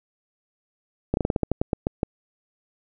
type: slowing click train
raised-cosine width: 2 ms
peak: -8 dBFS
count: 12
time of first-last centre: 1.14-2.031 s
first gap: 31 ms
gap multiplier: 1.18
effects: none